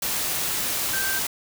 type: tone in noise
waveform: sine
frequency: 1564 Hz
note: G6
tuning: 4 cents flat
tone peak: -27 dBFS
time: 0.93-1.19 s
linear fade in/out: 5 ms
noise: white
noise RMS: -26 dBFS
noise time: 0.02-1.27 s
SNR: -4 dB
effects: none